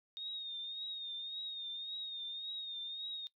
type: tone with vibrato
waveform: sine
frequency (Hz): 3699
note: A#7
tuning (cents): -14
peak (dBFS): -40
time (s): 0.17-3.27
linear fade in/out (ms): 0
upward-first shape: triangle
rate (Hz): 1.8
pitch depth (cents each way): 63
effects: noise-tail reverb RT60 0.1 s tail -17 dB re dry